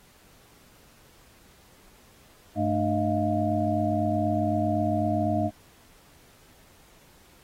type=tone cluster; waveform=sine; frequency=100.1 / 217.7 / 301.6 / 635 / 703 Hz; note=G2 / A3 / D4 / D#5 / F5; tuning=+37 / -18 / +46 / +35 / +11 cents; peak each=-29 dBFS; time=2.55-5.51 s; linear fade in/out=50 ms; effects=pink hiss -57 dBFS RMS until 7.43 s + AAC 48 kbps